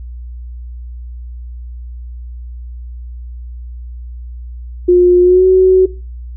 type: tone with pitch glide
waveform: sine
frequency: 357.1 to 373.6 Hz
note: F4 to F#4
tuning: +39 to +17 cents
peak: -4 dBFS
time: 4.88-5.86 s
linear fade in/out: 10 ms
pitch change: +78 cents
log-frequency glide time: 5.22-5.46 s
effects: noise-tail reverb RT60 0.3 s tail -18 dB re dry + added 60 Hz sine -25 dBFS peak until 6.36 s